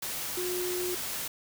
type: tone in noise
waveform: sine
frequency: 360 Hz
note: F#4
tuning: 47 cents flat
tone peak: -31 dBFS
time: 0.37-0.95 s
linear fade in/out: 5 ms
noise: white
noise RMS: -35 dBFS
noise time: 0.02-1.28 s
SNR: +1 dB
effects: none